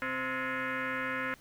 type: tone with frequency modulation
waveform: sine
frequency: 129.6 Hz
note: C3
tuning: 16 cents flat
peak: -31 dBFS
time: 0.02-1.34 s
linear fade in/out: 0 ms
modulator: 391 Hz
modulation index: 5.3
effects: pink hiss -59 dBFS RMS until 1.4 s